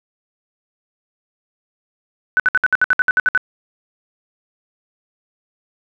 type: tone bursts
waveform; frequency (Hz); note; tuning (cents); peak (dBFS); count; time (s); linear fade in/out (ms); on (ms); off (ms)
sine; 1501; F#6; +24; -10; 12; 2.37-3.376; 0; 27; 62
effects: none